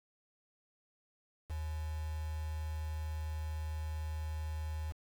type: tone with quantisation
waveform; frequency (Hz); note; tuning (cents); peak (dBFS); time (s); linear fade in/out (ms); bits
sine; 77.78; D#2; 0; -36; 1.49-4.93; 20; 8
effects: none